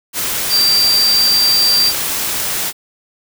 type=tone in noise; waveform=sine; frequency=4699 Hz; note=D8; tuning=in tune; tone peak=-10 dBFS; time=0.49-1.93 s; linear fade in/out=50 ms; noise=white; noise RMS=-19 dBFS; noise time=0.13-2.73 s; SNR=+6 dB; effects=none